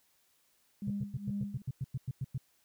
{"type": "tone with tremolo", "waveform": "sine", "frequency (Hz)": 202.1, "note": "G#3", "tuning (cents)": -47, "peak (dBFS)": -32, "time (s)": [0.82, 1.62], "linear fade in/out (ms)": 2, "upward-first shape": "sine", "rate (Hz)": 2.3, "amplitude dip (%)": 85}
{"type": "tone bursts", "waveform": "sine", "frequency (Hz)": 130.81, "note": "C3", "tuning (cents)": 0, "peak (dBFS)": -31, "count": 12, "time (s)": [0.87, 2.379], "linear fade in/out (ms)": 5, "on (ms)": 35, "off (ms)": 99}
{"effects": ["tanh soft clip ceiling -25 dBFS", "white hiss -71 dBFS RMS until 2.64 s"]}